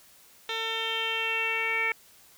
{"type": "tone with low-pass filter sweep", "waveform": "10% pulse", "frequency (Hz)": 450, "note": "A4", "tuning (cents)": 39, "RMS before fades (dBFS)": -29, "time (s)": [0.49, 1.92], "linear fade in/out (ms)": 2, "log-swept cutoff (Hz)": [3900, 2200], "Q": 6.4, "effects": ["white hiss -56 dBFS RMS until 2.37 s"]}